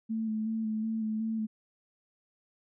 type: tone with vibrato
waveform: sine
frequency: 220 Hz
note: A3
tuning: in tune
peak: -29 dBFS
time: 0.09-1.47 s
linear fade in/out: 20 ms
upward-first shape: square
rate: 2.7 Hz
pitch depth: 21 cents each way
effects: none